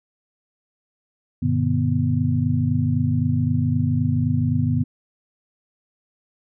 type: tone cluster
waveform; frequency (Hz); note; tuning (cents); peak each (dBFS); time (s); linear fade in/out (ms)
sine; 98.4 / 122.3 / 150 / 245.1; G2 / B2 / D3 / B3; +7 / -16 / +37 / -13; -23; 1.42-4.84; 10
effects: none